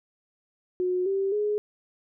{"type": "tone with pitch steps", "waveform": "sine", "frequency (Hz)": [363.8, 389.9, 417.9], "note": ["F#4", "G4", "G#4"], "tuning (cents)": [-29, -9, 11], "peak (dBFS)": -23, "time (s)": [0.8, 1.58], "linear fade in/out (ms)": 0, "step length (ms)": 260, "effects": []}